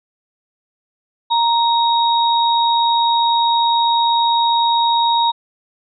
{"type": "tone pair together", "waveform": "sine", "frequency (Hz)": [932.3, 3770], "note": ["A#5", "A#7"], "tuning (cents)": [0, 19], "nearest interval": "2 octaves", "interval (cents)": 2419, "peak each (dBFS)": [-13, -19], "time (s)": [1.3, 5.32], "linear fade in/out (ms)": 20, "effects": []}